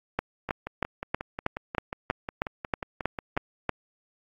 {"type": "two click trains", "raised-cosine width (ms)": 0.5, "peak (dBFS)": [-10, -17], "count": [12, 17], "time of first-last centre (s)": [[0.19, 3.693], [0.49, 3.368]], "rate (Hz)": [3.14, 5.56], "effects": ["AAC 48 kbps"]}